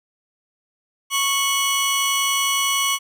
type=tone pair together; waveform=20% pulse; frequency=1102.5 / 2957 Hz; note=C#6 / F#7; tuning=-10 / -2 cents; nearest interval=octave + perfect fourth; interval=1708 cents; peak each=-16 dBFS; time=1.1-2.99 s; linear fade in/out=50 ms; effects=none